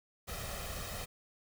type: noise with comb filter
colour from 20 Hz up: pink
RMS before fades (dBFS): -41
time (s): 0.27-1.06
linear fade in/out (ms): 20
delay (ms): 1.6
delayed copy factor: +0.65
effects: none